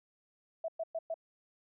sine tone bursts, 655 Hz, E5, 11 cents flat, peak -33 dBFS, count 4, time 0.64-1.142 s, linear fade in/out 5 ms, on 43 ms, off 110 ms, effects none

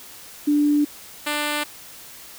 sine / 5% pulse tone pair in turn, 293.7 / 296.3 Hz, D4 / D4, 0 / +15 cents, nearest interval unison, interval 15 cents, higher second, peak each -15 / -11 dBFS, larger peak second, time 0.47-0.85 / 1.26-1.64 s, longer neither, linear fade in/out 10 ms, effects white hiss -42 dBFS RMS until 2.38 s

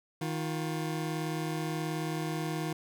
25% pulse tone pair together, 157.5 / 353.6 Hz, D#3 / F4, +21 / +22 cents, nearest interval octave + major second, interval 1401 cents, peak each -29 / -34 dBFS, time 0.21-2.73 s, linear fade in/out 5 ms, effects none

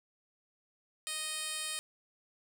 10% pulse tone with band-pass filter, 622.3 Hz, D#5, in tune, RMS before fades -38 dBFS, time 1.07-1.79 s, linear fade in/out 0 ms, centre 7800 Hz, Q 1.2, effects none

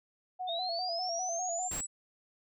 sine tone with vibrato, 706 Hz, F5, 19 cents sharp, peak -34 dBFS, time 0.39-1.69 s, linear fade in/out 20 ms, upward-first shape square, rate 5 Hz, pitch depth 73 cents each way
sine linear sweep, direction up, 3571 to 7910 Hz, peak -35 dBFS, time 0.47-1.87 s, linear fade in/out 20 ms
pink noise, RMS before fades -41 dBFS, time 1.71-1.81 s, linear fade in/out 5 ms
effects none

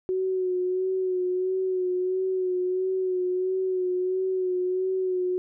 sine tone with vibrato, 370 Hz, F#4, in tune, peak -23 dBFS, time 0.09-5.38 s, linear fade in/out 0 ms, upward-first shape sine, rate 1.5 Hz, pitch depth 32 cents each way, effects none

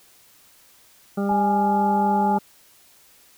harmonic tone, 199.9 Hz, G3, 34 cents sharp, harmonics 1 / 2 / 3 / 4 / 6 / 7, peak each -22 / -28 / -32 / -34 / -38 / -39 dBFS, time 1.17-2.39 s, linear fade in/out 10 ms
sine tone with pitch glide, 830.6 to 843.7 Hz, G#5 to G#5, 0 to +27 cents, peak -19 dBFS, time 1.29-2.38 s, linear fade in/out 5 ms, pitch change +27 cents, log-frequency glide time 1.41-1.83 s
click, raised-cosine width 3 ms, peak -28 dBFS, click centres 1.314 s
effects white hiss -54 dBFS RMS until 3.37 s

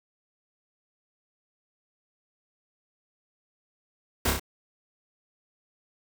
pink noise with echo, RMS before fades -25 dBFS, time 4.25-4.31 s, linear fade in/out 5 ms, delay 29 ms, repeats 3, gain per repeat -3 dB, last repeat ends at 4.397 s, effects none

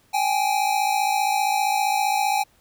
square tone pair together, 783.8 / 839 Hz, G5 / G#5, 0 / +17 cents, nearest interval minor second, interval 117 cents, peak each -23 dBFS, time 0.13-2.44 s, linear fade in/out 20 ms, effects pink hiss -60 dBFS RMS until 2.6 s

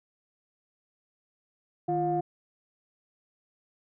sine tone cluster, 155.6 / 345.7 / 713 Hz, D#3 / F4 / F5, 0 / -18 / +36 cents, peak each -33 / -28 / -27 dBFS, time 1.88-2.21 s, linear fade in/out 10 ms, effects tanh soft clip ceiling -17 dBFS

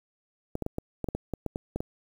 clicks, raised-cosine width 2 ms, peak -17 dBFS, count 12, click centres 0.554 / 0.623 / 0.664 / 0.784 / 1.043 / 1.087 / 1.15 / 1.337 / 1.463 / 1.559 / 1.76 / 1.805 s, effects 8-bit

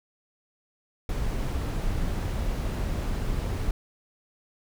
brown noise, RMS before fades -28 dBFS, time 1.09-3.71 s, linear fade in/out 2 ms, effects none

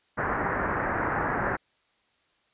white low-pass noise, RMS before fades -28 dBFS, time 0.17-1.57 s, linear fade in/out 20 ms, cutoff 1800 Hz, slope 48 dB/octave, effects white hiss -68 dBFS RMS until 2.53 s + resampled to 8000 Hz

